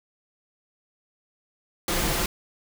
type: noise with comb filter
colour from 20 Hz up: pink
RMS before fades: -25 dBFS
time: 1.88-2.26 s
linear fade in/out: 2 ms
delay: 5.8 ms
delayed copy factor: +0.5
effects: none